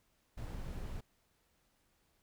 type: noise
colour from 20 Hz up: brown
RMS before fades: -42 dBFS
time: 0.37-1.01 s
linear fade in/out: 10 ms
effects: pink hiss -75 dBFS RMS until 2.22 s